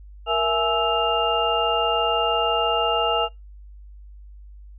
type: tone cluster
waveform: sine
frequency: 468.4 / 668 / 842 / 1313 / 2803 Hz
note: A#4 / E5 / G#5 / E6 / F7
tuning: +8 / +23 / +24 / -7 / +6 cents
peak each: -25 dBFS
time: 0.26-3.29 s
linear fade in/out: 50 ms
effects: noise-tail reverb RT60 0.2 s tail -25 dB re dry + added 50 Hz sine -40 dBFS peak until 4.78 s